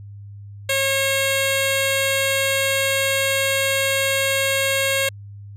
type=tone with notch filter; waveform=10% pulse; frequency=543 Hz; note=C#5; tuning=36 cents flat; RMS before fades=-20 dBFS; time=0.69-5.09 s; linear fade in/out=5 ms; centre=1200 Hz; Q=1.5; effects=added 101 Hz sine -35 dBFS peak until 5.56 s + resampled to 32000 Hz